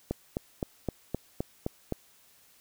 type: click train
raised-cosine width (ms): 2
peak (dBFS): -16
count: 8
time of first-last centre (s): 0.11-1.923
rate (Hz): 3.86
effects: white hiss -61 dBFS RMS until 2.6 s